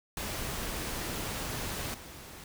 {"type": "noise with level steps", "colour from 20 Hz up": "pink", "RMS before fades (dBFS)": [-36, -47], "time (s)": [0.17, 2.44], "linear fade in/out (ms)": 2, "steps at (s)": 1.94, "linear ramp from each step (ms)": 2, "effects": []}